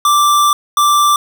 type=tone pair in turn; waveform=square; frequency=1174.7 / 1174.7 Hz; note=D6 / D6; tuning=0 / 0 cents; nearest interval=unison; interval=0 cents; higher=neither; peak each=-9 dBFS; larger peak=neither; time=0.05-0.53 / 0.77-1.16 s; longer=first; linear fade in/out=2 ms; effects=none